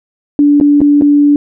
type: tone with dropouts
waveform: sine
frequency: 290 Hz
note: D4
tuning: 22 cents flat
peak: -4 dBFS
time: 0.39-1.36 s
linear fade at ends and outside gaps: 1 ms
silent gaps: 0.601-0.611 / 0.806-0.815 / 1.012-1.02 s
effects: none